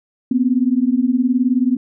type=beating tone pair; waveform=sine; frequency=242.4 / 261.4 Hz; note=B3 / C4; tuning=-32 / -1 cents; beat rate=19 Hz; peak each=-16 dBFS; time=0.31-1.77 s; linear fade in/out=5 ms; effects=none